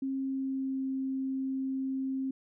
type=tone with pitch glide; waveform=sine; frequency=268.4 to 265.8 Hz; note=C4 to C4; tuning=+44 to +27 cents; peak=-30 dBFS; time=0.02-2.31 s; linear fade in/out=5 ms; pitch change=-17 cents; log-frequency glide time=0.13-0.86 s; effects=none